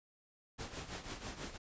pink noise with tremolo, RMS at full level -42 dBFS, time 0.58-1.58 s, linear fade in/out 20 ms, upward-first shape triangle, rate 6.1 Hz, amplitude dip 75%, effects resampled to 16000 Hz

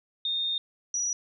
sine tone pair in turn, 3663 / 5835 Hz, A#7 / F#8, -31 / -25 cents, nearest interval minor sixth, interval 806 cents, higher second, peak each -26 / -26 dBFS, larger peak neither, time 0.25-0.58 / 0.94-1.13 s, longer first, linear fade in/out 2 ms, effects none

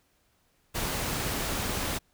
pink noise, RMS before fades -31 dBFS, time 0.74-1.99 s, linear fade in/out 20 ms, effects pink hiss -69 dBFS RMS until 2.13 s

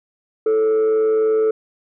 sine tone with frequency modulation, 438.2 Hz, A4, 7 cents flat, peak -11 dBFS, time 0.46-1.51 s, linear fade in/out 5 ms, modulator 112 Hz, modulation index 0.23, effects tanh soft clip ceiling -13 dBFS

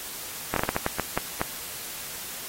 slowing click train, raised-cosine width 0.5 ms, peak -9 dBFS, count 10, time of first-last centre 0.54-1.415 s, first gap 23 ms, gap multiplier 1.34, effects white hiss -37 dBFS RMS until 2.48 s + AAC 48 kbps

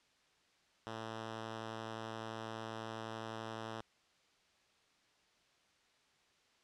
5% pulse tone, 111.8 Hz, A2, 28 cents sharp, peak -31 dBFS, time 0.87-3.81 s, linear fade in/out 0 ms, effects white hiss -71 dBFS RMS until 6.63 s + low-pass 5000 Hz 12 dB/octave

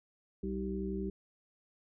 harmonic tone with a mistuned harmonic, 64.4 Hz, C2, 27 cents flat, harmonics 1 / 3 / 5 / 6, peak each -41 / -37 / -42 / -39 dBFS, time 0.43-1.1 s, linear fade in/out 5 ms, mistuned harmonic 5, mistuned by -40 cents, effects none

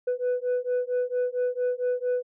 sine beating tone pair, 493.9 / 498.3 Hz, B4 / B4, 0 / +15 cents, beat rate 4.4 Hz, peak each -25 / -25 dBFS, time 0.07-2.23 s, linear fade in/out 10 ms, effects tanh soft clip ceiling -21 dBFS

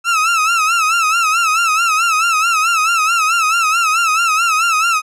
30% pulse tone with vibrato, 1318.5 Hz, E6, in tune, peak -9 dBFS, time 0.04-5.02 s, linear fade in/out 50 ms, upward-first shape sine, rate 4.6 Hz, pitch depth 100 cents each way, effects low-pass 10000 Hz 12 dB/octave

